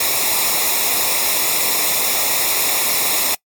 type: noise with comb filter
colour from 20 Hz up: white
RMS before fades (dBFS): -17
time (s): 0-3.35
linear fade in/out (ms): 5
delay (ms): 0.65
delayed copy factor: -0.75
effects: noise-tail reverb RT60 0.1 s tail -24 dB re dry + MP3 96 kbps